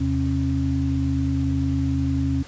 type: tone cluster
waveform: sine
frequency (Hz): 80.1 / 131.2 / 271.9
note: E2 / C3 / C#4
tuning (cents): -49 / +5 / -33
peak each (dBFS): -24 / -25 / -23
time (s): 0-2.43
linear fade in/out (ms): 10
effects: pink hiss -44 dBFS RMS until 2.47 s + resampled to 16000 Hz